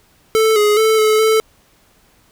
square tone with pitch steps, 440.5 / 418.2 / 439.8 / 432.2 / 439.3 Hz, A4 / G#4 / A4 / A4 / A4, +2 / +12 / -1 / -31 / -3 cents, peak -11 dBFS, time 0.35-1.4 s, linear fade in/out 0 ms, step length 210 ms, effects pink hiss -54 dBFS RMS until 2.31 s

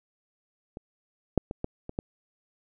clicks, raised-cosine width 2 ms, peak -25 / -7 / -20 / -16 / -23 / -16 dBFS, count 6, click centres 0.771 / 1.377 / 1.511 / 1.644 / 1.894 / 1.989 s, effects none

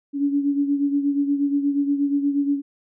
sine beating tone pair, 282.3 / 290.7 Hz, C#4 / D4, +32 / -18 cents, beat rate 8.4 Hz, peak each -19 / -26 dBFS, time 0.13-2.62 s, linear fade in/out 50 ms, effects none

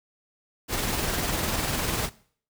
pink noise with tremolo, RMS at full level -26 dBFS, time 0.68-2.1 s, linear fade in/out 50 ms, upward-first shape sine, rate 20 Hz, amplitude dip 35%, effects noise-tail reverb RT60 0.5 s tail -19 dB re dry

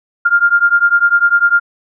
sine beating tone pair, 1396.9 / 1406.9 Hz, F6 / F6, 0 / +12 cents, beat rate 10 Hz, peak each -11 dBFS, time 0.25-1.6 s, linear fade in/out 10 ms, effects none

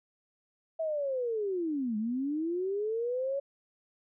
sine linear two-way sweep, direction down then up, 657 to 207.7 to 563 Hz, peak -29 dBFS, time 0.79-3.4 s, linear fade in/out 10 ms, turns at 1.97 s, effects none

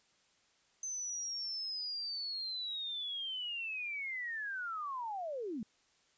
sine linear sweep, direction down, 6200 to 196.7 Hz, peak -37 dBFS, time 0.83-5.63 s, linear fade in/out 2 ms, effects white hiss -71 dBFS RMS until 6.17 s + resampled to 16000 Hz

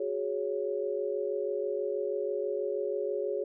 sine chord, F# suspended second, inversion none, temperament just, 370 / 416.2 / 555 Hz, F#4 / G#4 / C#5, 0 / +4 / +2 cents, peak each -35 / -32 / -34 dBFS, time 0-3.44 s, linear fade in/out 5 ms, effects none

